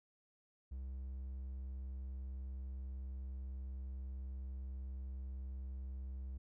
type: tone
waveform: triangle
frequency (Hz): 65.41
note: C2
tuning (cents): 0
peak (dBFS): -40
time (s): 0.71-6.38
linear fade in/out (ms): 10
effects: none